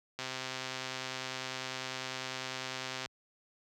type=click train; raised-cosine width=0.2 ms; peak=-20 dBFS; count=374; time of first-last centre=0.19-3.059 s; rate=130 Hz; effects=high-pass 60 Hz 12 dB/octave